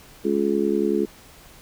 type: harmonic tone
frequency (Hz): 70.5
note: C#2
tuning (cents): +30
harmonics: 3 / 4 / 5 / 6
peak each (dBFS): -25 / -26 / -23 / -24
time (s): 0.24-1.06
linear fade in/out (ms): 20
effects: pink hiss -48 dBFS RMS until 1.61 s